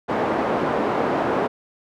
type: band-pass noise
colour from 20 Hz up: pink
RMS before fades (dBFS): -22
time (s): 0.08-1.48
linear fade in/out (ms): 20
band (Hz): 300 to 1000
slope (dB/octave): 12
effects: none